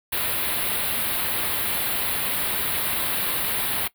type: band-stop noise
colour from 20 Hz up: white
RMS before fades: -25 dBFS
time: 0.12-3.88 s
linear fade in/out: 10 ms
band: 4200 to 9600 Hz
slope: 48 dB/octave
effects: noise-tail reverb RT60 0.1 s tail -18 dB re dry